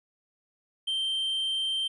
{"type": "tone", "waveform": "triangle", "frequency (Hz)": 3136, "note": "G7", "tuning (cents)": 0, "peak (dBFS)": -25, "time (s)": [0.87, 1.88], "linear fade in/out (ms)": 10, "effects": ["resampled to 24000 Hz"]}